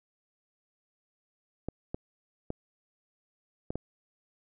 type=clicks; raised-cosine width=2 ms; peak=-20 dBFS; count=5; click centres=1.686 / 1.945 / 2.504 / 3.705 / 3.756 s; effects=none